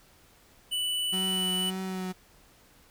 square tone, 2972 Hz, F#7, 7 cents sharp, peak -28 dBFS, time 0.71-1.71 s, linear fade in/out 20 ms
35% pulse tone with vibrato, 186.8 Hz, F#3, 17 cents sharp, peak -30 dBFS, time 1.12-2.13 s, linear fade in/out 20 ms, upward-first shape triangle, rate 1.8 Hz, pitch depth 23 cents each way
effects pink hiss -59 dBFS RMS until 2.9 s

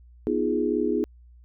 sine chord, F half-diminished seventh, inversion second, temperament equal, 246.9 / 311.1 / 349.2 / 415.3 Hz, Cb4 / Eb4 / F4 / Ab4, 0 / 0 / 0 / 0 cents, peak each -28 / -27 / -28 / -26 dBFS, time 0.27-1.04 s, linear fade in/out 0 ms, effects added 60 Hz sine -48 dBFS peak until 1.44 s

